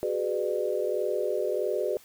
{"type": "chord", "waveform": "sine", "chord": "G# half-diminished seventh", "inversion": "third", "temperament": "just", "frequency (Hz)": [373.8, 415.3, 498.4, 598], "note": ["F#4", "G#4", "B4", "D5"], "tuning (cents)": [18, 0, 16, 31], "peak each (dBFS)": -31, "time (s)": [0.03, 1.97], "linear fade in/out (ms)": 0, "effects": ["white hiss -55 dBFS RMS until 2.04 s"]}